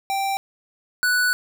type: tone pair in turn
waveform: square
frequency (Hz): 783 / 1481.4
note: G5 / F#6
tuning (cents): -2 / +2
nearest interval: major seventh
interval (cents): 1104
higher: second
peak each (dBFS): -22 / -18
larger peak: second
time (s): 0.1-0.37 / 1.03-1.33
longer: second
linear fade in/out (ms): 0
effects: none